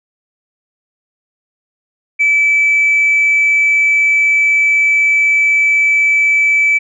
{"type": "tone", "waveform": "sine", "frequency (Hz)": 2308, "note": "D7", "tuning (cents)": -31, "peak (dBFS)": -7, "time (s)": [2.19, 6.79], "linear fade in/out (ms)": 20, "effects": ["tanh soft clip ceiling -5 dBFS"]}